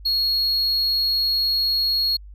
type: tone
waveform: triangle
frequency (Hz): 4311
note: C#8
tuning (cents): -49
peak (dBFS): -17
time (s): 0.05-2.17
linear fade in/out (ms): 10
effects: added 50 Hz sine -38 dBFS peak until 2.34 s